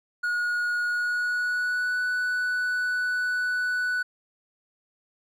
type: tone with pitch glide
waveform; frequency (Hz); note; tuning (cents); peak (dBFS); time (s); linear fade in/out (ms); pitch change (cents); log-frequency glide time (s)
triangle; 1447 to 1485.1; F#6 to F#6; -39 to +6; -22; 0.23-4.03; 10; +45; 0.87-1.99
effects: none